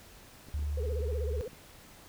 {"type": "clicks", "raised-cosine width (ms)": 3, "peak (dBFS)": -38, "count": 11, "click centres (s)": [0.486, 0.593, 0.625, 0.852, 0.887, 0.922, 1.007, 1.13, 1.317, 1.478, 1.532]}
{"type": "tone with pitch glide", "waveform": "sine", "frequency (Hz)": [73.42, 72.91], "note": ["D2", "D2"], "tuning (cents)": [0, -12], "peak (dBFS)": -30, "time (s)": [0.54, 1.41], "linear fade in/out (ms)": 0, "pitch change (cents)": -12, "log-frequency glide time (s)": [1.12, 1.18]}
{"type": "tone with vibrato", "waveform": "sine", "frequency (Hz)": 459.2, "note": "A#4", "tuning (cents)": -26, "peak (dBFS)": -36, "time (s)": [0.77, 1.48], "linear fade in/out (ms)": 5, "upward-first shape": "sine", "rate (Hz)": 16, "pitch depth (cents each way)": 200}
{"effects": ["pink hiss -54 dBFS RMS until 2.08 s"]}